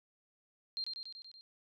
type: tone with echo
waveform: sine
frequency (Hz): 4186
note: C8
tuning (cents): 0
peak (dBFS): -35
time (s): 0.77-0.84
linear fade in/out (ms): 0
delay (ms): 95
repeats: 6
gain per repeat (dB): -3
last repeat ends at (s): 1.41
effects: none